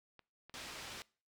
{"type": "clicks", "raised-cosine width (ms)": 0.3, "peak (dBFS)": -39, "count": 2, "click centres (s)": [0.193, 0.496]}
{"type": "low-pass noise", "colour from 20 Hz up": "white", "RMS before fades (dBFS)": -48, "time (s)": [0.54, 1.02], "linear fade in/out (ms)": 0, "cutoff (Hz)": 4700, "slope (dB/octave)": 12}
{"effects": ["noise-tail reverb RT60 0.4 s tail -23 dB re dry"]}